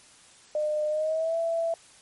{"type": "tone with pitch glide", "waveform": "sine", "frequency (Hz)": [606, 664.7], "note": ["D#5", "E5"], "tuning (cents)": [-46, 14], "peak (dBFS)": -24, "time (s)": [0.55, 1.74], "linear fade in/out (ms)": 2, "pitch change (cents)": 160, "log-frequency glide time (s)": [0.89, 1.37], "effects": ["white hiss -54 dBFS RMS until 2.01 s", "MP3 48 kbps"]}